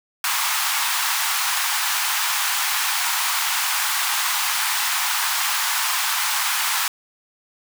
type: high-pass noise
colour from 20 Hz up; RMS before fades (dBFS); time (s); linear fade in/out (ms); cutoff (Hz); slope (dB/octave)
pink; -22; 0.24-6.88; 2; 850; 48
effects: none